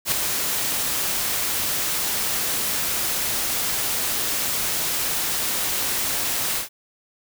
white noise with ADSR envelope, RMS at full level -19 dBFS, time 0.05-6.69 s, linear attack 69 ms, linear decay 3 ms, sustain -5 dB, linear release 120 ms, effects none

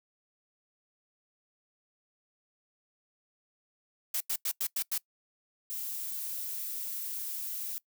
blue noise bursts, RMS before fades -31 dBFS, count 6, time 4.14-4.98 s, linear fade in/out 5 ms, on 65 ms, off 90 ms
violet noise, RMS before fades -37 dBFS, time 5.7-7.78 s, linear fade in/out 0 ms
effects noise-tail reverb RT60 0.1 s tail -22 dB re dry

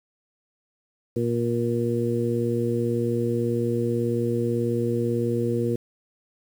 harmonic tone, 118.2 Hz, A#2, 24 cents sharp, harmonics 1 / 2 / 3 / 4, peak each -27 / -27 / -27 / -27 dBFS, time 1.16-5.76 s, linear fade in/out 5 ms, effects 8-bit

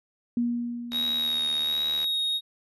sine tone with exponential decay, 238.6 Hz, A#3, 41 cents sharp, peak -21 dBFS, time 0.37-1.98 s, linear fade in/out 2 ms, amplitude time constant 350 ms
triangle tone with vibrato, 3774 Hz, A#7, 21 cents sharp, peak -23 dBFS, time 0.91-2.41 s, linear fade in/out 50 ms, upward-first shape sine, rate 1.3 Hz, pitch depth 16 cents each way
click train, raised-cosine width 0.2 ms, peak -21 dBFS, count 86, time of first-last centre 0.92-2.043 s, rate 75.7 Hz
effects none

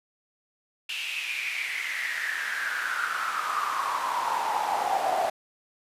brown noise with high-pass filter sweep, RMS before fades -29 dBFS, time 0.89-5.3 s, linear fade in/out 5 ms, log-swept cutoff 2800 to 690 Hz, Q 8, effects resampled to 32000 Hz

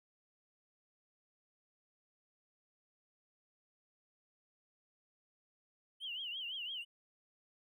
triangle tone with vibrato, 3007 Hz, F#7, 27 cents sharp, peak -36 dBFS, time 6-6.85 s, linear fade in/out 50 ms, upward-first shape triangle, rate 5.9 Hz, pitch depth 170 cents each way, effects tanh soft clip ceiling -38 dBFS

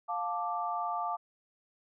sine chord, D minor, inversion first, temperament just, 704.8 / 881 / 1174.7 Hz, F5 / A5 / D6, +16 / +2 / 0 cents, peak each -35 / -36 / -35 dBFS, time 0.08-1.17 s, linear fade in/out 20 ms, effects none

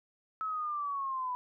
sine linear sweep, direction down, 1300 to 986 Hz, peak -32 dBFS, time 0.41-1.35 s, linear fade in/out 0 ms, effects none

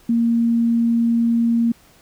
sine tone, 232.5 Hz, A#3, 4 cents flat, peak -14 dBFS, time 0.09-1.72 s, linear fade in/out 5 ms, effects pink hiss -52 dBFS RMS until 2.01 s

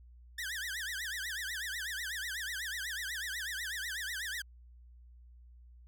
sawtooth tone with vibrato, 1728 Hz, A6, 32 cents flat, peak -33 dBFS, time 0.38-4.42 s, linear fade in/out 5 ms, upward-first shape triangle, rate 8.1 Hz, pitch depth 270 cents each way, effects added 60 Hz sine -53 dBFS peak until 5.87 s

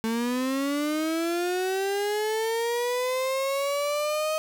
35% pulse linear sweep, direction up, 221.5 to 629 Hz, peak -23 dBFS, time 0.04-4.38 s, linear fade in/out 0 ms, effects none

